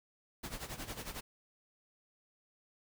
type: noise with tremolo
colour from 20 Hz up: pink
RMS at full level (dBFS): -41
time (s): 0.43-1.21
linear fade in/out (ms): 10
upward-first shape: sine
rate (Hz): 11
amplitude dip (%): 75
effects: none